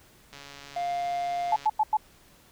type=click train; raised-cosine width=0.2 ms; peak=-27 dBFS; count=189; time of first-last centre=0.33-1.663 s; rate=141 Hz
type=tone; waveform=triangle; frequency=701 Hz; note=F5; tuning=6 cents sharp; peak=-25 dBFS; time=0.76-1.55 s; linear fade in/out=5 ms
type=tone bursts; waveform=sine; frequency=860 Hz; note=A5; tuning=40 cents flat; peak=-19 dBFS; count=4; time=1.52-1.97 s; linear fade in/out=5 ms; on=42 ms; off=94 ms
effects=pink hiss -57 dBFS RMS until 2.51 s